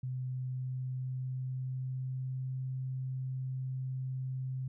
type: tone with pitch glide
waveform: sine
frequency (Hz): 128.2 to 130.29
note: C3 to C3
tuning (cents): -35 to -7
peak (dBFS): -34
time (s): 0.03-4.68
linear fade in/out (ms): 5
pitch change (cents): +28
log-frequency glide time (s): 0.31-2.62
effects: none